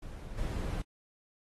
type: noise with level steps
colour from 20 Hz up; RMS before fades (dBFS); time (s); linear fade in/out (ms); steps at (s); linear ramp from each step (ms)
brown; -43 / -34; 0.02-0.82; 5; 0.37; 20
effects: AAC 32 kbps